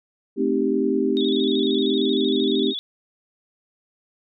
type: chord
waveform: sine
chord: A half-diminished seventh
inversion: none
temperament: equal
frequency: 220 / 261.6 / 311.1 / 392 Hz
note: A3 / C4 / Eb4 / G4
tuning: 0 / 0 / 0 / 0 cents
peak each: -26 / -23 / -25 / -22 dBFS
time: 0.36-2.74 s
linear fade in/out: 50 ms
type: tone with vibrato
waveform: sine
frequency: 3570 Hz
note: A7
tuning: 24 cents sharp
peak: -26 dBFS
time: 1.17-2.79 s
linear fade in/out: 0 ms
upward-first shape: square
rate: 13 Hz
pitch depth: 69 cents each way
effects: none